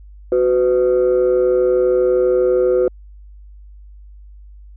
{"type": "tone pair together", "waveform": "sine", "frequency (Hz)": [370, 502.4], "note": ["F#4", "B4"], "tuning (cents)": [0, 30], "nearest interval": "perfect fourth", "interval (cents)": 530, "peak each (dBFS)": -13, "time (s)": [0.32, 2.88], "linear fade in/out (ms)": 2, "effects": ["tanh soft clip ceiling -8 dBFS", "added 50 Hz sine -37 dBFS peak until 4.76 s"]}